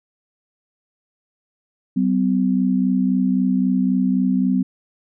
sine tone pair together, 190.51 / 254.3 Hz, G3 / C4, -49 / -49 cents, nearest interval perfect fourth, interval 500 cents, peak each -18 dBFS, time 1.96-4.63 s, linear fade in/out 10 ms, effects none

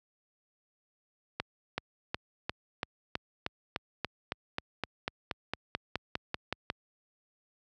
accelerating click train, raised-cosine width 0.3 ms, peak -15 dBFS, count 21, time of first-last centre 1.4-6.701 s, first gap 380 ms, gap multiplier 0.96, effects high-pass 60 Hz 12 dB/octave

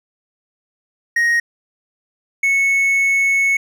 triangle tone pair in turn, 1874 / 2204 Hz, A#6 / C#7, +9 / -11 cents, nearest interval minor third, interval 280 cents, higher second, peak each -11 dBFS, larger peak neither, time 1.16-1.4 / 2.43-3.57 s, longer second, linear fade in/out 5 ms, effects none

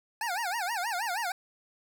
25% pulse tone with vibrato, 817 Hz, G#5, 29 cents flat, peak -26 dBFS, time 0.21-1.32 s, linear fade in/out 2 ms, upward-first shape sine, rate 6.3 Hz, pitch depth 270 cents each way, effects none

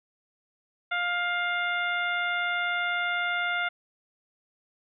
harmonic tone, 704 Hz, F5, 14 cents sharp, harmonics 1 / 2 / 3 / 4 / 5, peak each -33 / -28 / -31 / -39 / -38 dBFS, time 0.91-3.69 s, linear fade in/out 10 ms, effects none

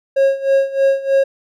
triangle tone with tremolo, 544 Hz, C#5, 33 cents flat, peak -7 dBFS, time 0.16-1.24 s, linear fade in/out 10 ms, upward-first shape sine, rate 3.2 Hz, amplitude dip 85%, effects none

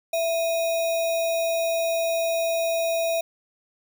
sine tone with sample-and-hold, 663 Hz, E5, 10 cents sharp, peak -21 dBFS, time 0.13-3.21 s, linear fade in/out 5 ms, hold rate 3150 Hz, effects none

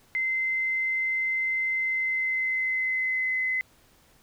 sine tone with pitch glide, 2069 to 2039 Hz, C7 to C7, -20 to -45 cents, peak -24 dBFS, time 0.15-3.61 s, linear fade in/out 0 ms, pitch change -25 cents, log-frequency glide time 1.74-3.36 s, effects pink hiss -60 dBFS RMS until 4.22 s

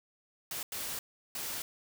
white noise bursts at uneven times, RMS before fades -38 dBFS, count 3, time 0.51-0.63 / 0.72-0.99 / 1.35-1.62 s, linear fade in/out 2 ms, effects none

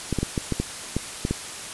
clicks, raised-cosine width 3 ms, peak -10 dBFS, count 9, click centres 0.127 / 0.187 / 0.23 / 0.378 / 0.523 / 0.6 / 0.966 / 1.251 / 1.31 s, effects white hiss -35 dBFS RMS until 1.73 s + resampled to 24000 Hz

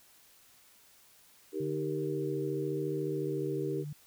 sine chord, Eb major, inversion none, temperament equal with one note detuned, 312.6 / 392 / 466.2 Hz, Eb4 / G4 / Bb4, +8 / 0 / 0 cents, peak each -37 / -34 / -39 dBFS, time 1.52-3.85 s, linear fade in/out 50 ms
sine tone with vibrato, 146.83 Hz, D3, in tune, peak -37 dBFS, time 1.6-3.93 s, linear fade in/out 5 ms, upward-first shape sine, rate 0.9 Hz, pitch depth 31 cents each way
effects white hiss -61 dBFS RMS until 4.06 s

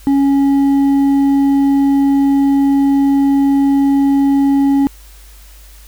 sine tone with hard clipping, 277.2 Hz, C#4, in tune, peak -10 dBFS, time 0.07-4.87 s, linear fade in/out 0 ms, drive 4 dB, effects added 50 Hz sine -37 dBFS peak until 5.87 s + white hiss -44 dBFS RMS until 5.87 s

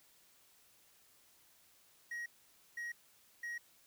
triangle tone bursts, 1893 Hz, A#6, 26 cents sharp, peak -38 dBFS, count 3, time 2.11-3.58 s, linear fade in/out 5 ms, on 150 ms, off 510 ms, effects white hiss -67 dBFS RMS until 3.86 s

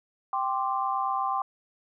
sine chord, G suspended fourth, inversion none, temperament equal, 784 / 1046.5 / 1174.7 Hz, G5 / C6 / D6, 0 / 0 / 0 cents, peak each -29 / -29 / -31 dBFS, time 0.33-1.42 s, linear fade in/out 2 ms, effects none

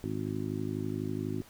harmonic tone, 52.1 Hz, G#1, 6 cents sharp, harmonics 2 / 3 / 4 / 5 / 6 / 7, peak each -38 / -39 / -41 / -37 / -39 / -39 dBFS, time 0.04-1.42 s, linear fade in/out 0 ms, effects pink hiss -56 dBFS RMS until 1.49 s

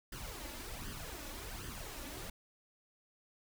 pink noise with flanger, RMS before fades -45 dBFS, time 0.12-2.3 s, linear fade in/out 5 ms, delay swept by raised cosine 0.63 to 3.53 ms, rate 1.3 Hz, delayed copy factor +0.65, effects none

